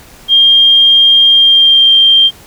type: tone with pitch glide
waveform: sine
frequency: 3209 to 3176 Hz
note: G7 to G7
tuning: +40 to +22 cents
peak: -3 dBFS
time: 0.28-2.31 s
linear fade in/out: 50 ms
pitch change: -18 cents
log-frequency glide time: 1.26-1.94 s
effects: pink hiss -38 dBFS RMS until 2.46 s